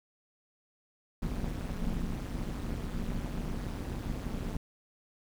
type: noise with amplitude modulation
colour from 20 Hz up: brown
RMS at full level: -31 dBFS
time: 1.22-4.57 s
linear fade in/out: 5 ms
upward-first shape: sine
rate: 198 Hz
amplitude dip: 95%
effects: none